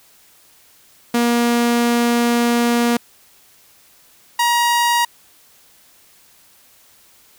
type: tone pair in turn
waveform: sawtooth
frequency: 237.5 / 950 Hz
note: A#3 / A#5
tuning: +33 / +33 cents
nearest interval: 2 octaves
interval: 2400 cents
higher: second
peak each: -10 dBFS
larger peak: neither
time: 1.14-2.97 / 4.39-5.05 s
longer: first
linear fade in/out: 5 ms
effects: white hiss -51 dBFS RMS until 7.38 s